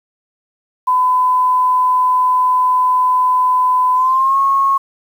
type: tone with pitch glide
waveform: sine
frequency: 1008 to 1092.9 Hz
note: B5 to C#6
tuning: +35 to -25 cents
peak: -10 dBFS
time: 0.87-4.78 s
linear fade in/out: 10 ms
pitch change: +140 cents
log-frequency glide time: 3.95-4.38 s
effects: 7-bit